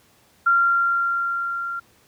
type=tone with level ramp; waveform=sine; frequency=1382 Hz; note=F6; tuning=19 cents flat; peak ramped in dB=-13 to -26 dBFS; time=0.46-1.8 s; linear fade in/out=10 ms; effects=pink hiss -57 dBFS RMS until 2.07 s + high-pass 80 Hz 12 dB/octave